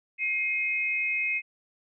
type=tone pair together; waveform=sine; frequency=2137 / 2527 Hz; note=C7 / D#7; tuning=+36 / +26 cents; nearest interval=minor third; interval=290 cents; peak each=-29 / -27 dBFS; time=0.18-1.42 s; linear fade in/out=50 ms; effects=none